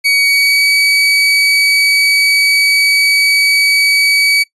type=tone with pitch glide; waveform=30% pulse; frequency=2250 to 2274 Hz; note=C#7 to C#7; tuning=+25 to +44 cents; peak=-6 dBFS; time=0.04-4.44 s; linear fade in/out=20 ms; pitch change=+19 cents; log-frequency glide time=0.21-0.67 s; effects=noise-tail reverb RT60 0.1 s tail -19 dB re dry + resampled to 24000 Hz